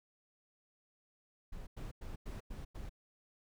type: noise bursts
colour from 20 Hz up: brown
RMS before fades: -44 dBFS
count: 6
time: 1.52-2.895 s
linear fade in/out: 10 ms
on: 150 ms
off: 95 ms
effects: none